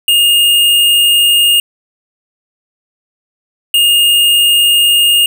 square tone pair in turn, 2836 / 2836 Hz, F7 / F7, +26 / +26 cents, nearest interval unison, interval 0 cents, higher neither, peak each -7 dBFS, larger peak neither, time 0.08-1.6 / 3.74-5.26 s, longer neither, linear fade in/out 2 ms, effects none

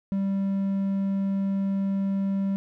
triangle tone, 195.6 Hz, G3, 4 cents flat, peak -21 dBFS, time 0.12-2.56 s, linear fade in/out 0 ms, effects none

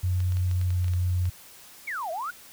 sine tone with pitch glide, 91.1 to 89.74 Hz, F#2 to F2, -26 to +48 cents, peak -22 dBFS, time 0.03-1.3 s, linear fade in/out 10 ms, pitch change -26 cents, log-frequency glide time 0.37-0.95 s
clicks, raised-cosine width 0.2 ms, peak -26 dBFS, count 10, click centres 0.204 / 0.322 / 0.37 / 0.513 / 0.614 / 0.705 / 0.844 / 0.882 / 0.936 / 1.255 s
sine exponential two-way sweep, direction down then up, 2350 to 622.3 to 1522 Hz, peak -29 dBFS, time 1.87-2.31 s, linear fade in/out 10 ms, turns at 2.11 s
effects white hiss -49 dBFS RMS until 2.52 s

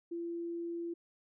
sine tone, 340 Hz, F4, 46 cents flat, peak -36 dBFS, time 0.11-0.94 s, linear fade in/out 10 ms, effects none

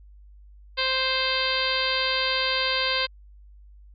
harmonic tone with a mistuned harmonic, 523.3 Hz, C5, in tune, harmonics 1 / 2 / 3 / 4 / 5 / 6 / 7 / 8 / 9, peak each -31 / -31 / -31 / -31 / -31 / -31 / -31 / -31 / -31 dBFS, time 0.77-3.07 s, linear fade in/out 20 ms, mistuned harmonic 8, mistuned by -20 cents, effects added 50 Hz sine -46 dBFS peak until 3.94 s

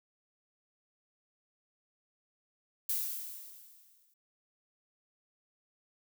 violet noise with exponential decay, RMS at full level -31 dBFS, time 2.89-4.14 s, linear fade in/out 5 ms, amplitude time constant 270 ms, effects none

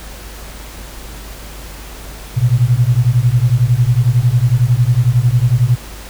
sine beating tone pair, 116.54 / 127.54 Hz, A#2 / C3, 0 / -44 cents, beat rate 11 Hz, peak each -12 dBFS, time 2.36-5.76 s, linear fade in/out 20 ms, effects added 51 Hz sine -31 dBFS peak until 6.09 s + pink hiss -34 dBFS RMS until 6.09 s

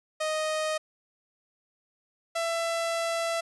sawtooth tone pair in turn, 622.3 / 667.9 Hz, D#5 / E5, 0 / +23 cents, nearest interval minor second, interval 123 cents, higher second, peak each -23 dBFS, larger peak neither, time 0.2-0.78 / 2.35-3.41 s, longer second, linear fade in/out 10 ms, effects resampled to 24000 Hz

